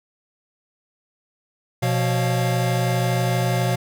square tone cluster, 123.8 / 176.1 / 555 / 700 Hz, B2 / F3 / C#5 / F5, +5 / +15 / +2 / +4 cents, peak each -21 / -28 / -30 / -28 dBFS, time 1.82-3.76 s, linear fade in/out 10 ms, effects none

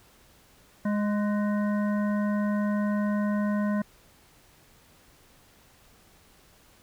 harmonic tone with a mistuned harmonic, 206.9 Hz, G#3, 6 cents flat, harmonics 1 / 3 / 5 / 7 / 9, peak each -24 / -34 / -38 / -41 / -43 dBFS, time 0.85-3.82 s, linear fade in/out 5 ms, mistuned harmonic 7, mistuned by +59 cents, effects pink hiss -58 dBFS RMS until 6.82 s

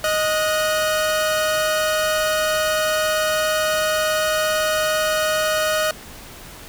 sawtooth tone pair together, 622.3 / 1458 Hz, D#5 / F#6, 0 / -26 cents, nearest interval octave + minor third, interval 1474 cents, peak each -15 / -21 dBFS, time 0.04-5.91 s, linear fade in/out 2 ms, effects pink hiss -39 dBFS RMS until 6.68 s

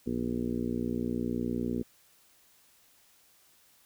harmonic tone, 59.9 Hz, A#1, 48 cents sharp, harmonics 1 / 2 / 3 / 4 / 5 / 6 / 7 / 8, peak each -43 / -41 / -39 / -32 / -37 / -38 / -40 / -44 dBFS, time 0.06-1.83 s, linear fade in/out 10 ms, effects white hiss -63 dBFS RMS until 3.85 s

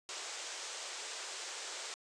white band-pass noise, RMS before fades -44 dBFS, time 0.09-1.94 s, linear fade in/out 0 ms, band 360 to 8100 Hz, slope 48 dB/octave, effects resampled to 22050 Hz

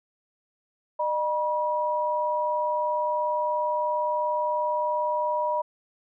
sine tone pair together, 608 / 965.1 Hz, D#5 / B5, -40 / -40 cents, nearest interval minor sixth, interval 800 cents, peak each -27 / -25 dBFS, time 0.99-5.62 s, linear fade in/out 10 ms, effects none

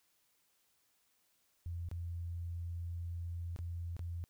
sine tone with dropouts, 85.6 Hz, F2, 34 cents flat, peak -38 dBFS, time 1.66-4.24 s, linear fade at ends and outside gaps 0 ms, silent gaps 1.888-1.914 / 3.562-3.589 / 3.966-3.993 s, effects white hiss -75 dBFS RMS until 4.29 s

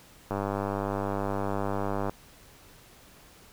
click train, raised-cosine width 1 ms, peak -16 dBFS, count 179, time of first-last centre 0.31-2.095 s, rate 99.7 Hz, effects pink hiss -54 dBFS RMS until 3.52 s

